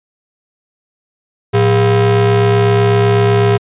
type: ring-modulated tone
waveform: square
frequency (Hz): 146.5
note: D3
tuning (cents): -4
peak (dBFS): -6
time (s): 1.53-3.58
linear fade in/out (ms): 20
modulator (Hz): 259
effects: resampled to 8000 Hz